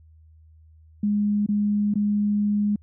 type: tone with dropouts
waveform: sine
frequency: 206.8 Hz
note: G#3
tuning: 7 cents flat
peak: -19 dBFS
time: 1.03-2.76 s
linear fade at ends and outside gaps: 5 ms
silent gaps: 1.463-1.487 / 1.94-1.955 s
effects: added 79 Hz sine -49 dBFS peak until 2.82 s